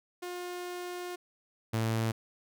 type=tone pair in turn; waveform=sawtooth; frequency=356.5 / 112.29 Hz; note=F4 / A2; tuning=+36 / +36 cents; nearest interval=octave + minor sixth; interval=2000 cents; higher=first; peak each=-33 / -24 dBFS; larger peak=second; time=0.22-1.16 / 1.73-2.12 s; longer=first; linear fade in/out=10 ms; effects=none